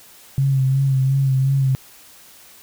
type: tone with vibrato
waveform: sine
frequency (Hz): 134.5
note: C3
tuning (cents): +48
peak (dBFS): -14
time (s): 0.38-1.75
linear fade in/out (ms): 0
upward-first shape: sine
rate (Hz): 2.8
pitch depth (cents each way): 36
effects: white hiss -46 dBFS RMS until 2.62 s